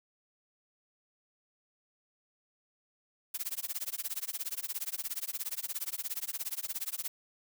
blue noise with tremolo, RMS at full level -34 dBFS, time 3.34-7.08 s, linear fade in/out 5 ms, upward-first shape sine, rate 17 Hz, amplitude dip 100%, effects none

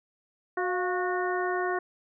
harmonic tone with a mistuned harmonic, 366 Hz, F#4, 19 cents flat, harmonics 1 / 2 / 3 / 4 / 5, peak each -29 / -32 / -34 / -35 / -36 dBFS, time 0.57-1.79 s, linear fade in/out 5 ms, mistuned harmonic 2, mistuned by -56 cents, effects none

